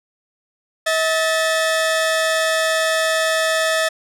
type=tone pair together; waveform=sawtooth; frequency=641.6 / 1760 Hz; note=E5 / A6; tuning=-47 / 0 cents; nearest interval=octave + perfect fourth; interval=1747 cents; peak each=-14 / -17 dBFS; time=0.86-3.89 s; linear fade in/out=10 ms; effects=low-pass 11000 Hz 12 dB/octave